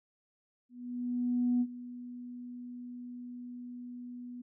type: tone with ADSR envelope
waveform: sine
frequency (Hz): 245.1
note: B3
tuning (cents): -13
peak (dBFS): -24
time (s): 0.69-4.42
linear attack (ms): 920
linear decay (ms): 55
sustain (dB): -17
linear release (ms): 10
effects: tanh soft clip ceiling -20 dBFS